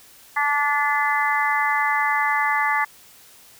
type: harmonic tone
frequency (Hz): 290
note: D4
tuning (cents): -22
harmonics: 3 / 4 / 5 / 6 / 7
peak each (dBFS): -23 / -24 / -33 / -24 / -24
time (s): 0.36-2.85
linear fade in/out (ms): 10
effects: white hiss -49 dBFS RMS until 3.59 s